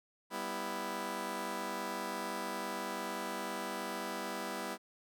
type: chord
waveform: 10% pulse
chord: E minor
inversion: first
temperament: just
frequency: 197.78 / 247.2 / 329.6 Hz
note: G3 / B3 / E4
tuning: +16 / +2 / 0 cents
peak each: -34 dBFS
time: 0.3-4.78 s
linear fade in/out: 50 ms
effects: none